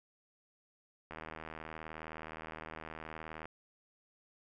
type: click train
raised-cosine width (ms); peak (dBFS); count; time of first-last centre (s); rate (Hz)
0.5; -29; 187; 1.11-3.456; 79.3
effects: none